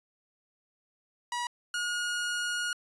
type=tone pair in turn; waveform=sawtooth; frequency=966 / 1438.6 Hz; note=B5 / F#6; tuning=-39 / -49 cents; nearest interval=perfect fifth; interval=690 cents; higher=second; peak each=-27 / -26 dBFS; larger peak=second; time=1.32-1.47 / 1.74-2.73 s; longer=second; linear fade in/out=2 ms; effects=resampled to 24000 Hz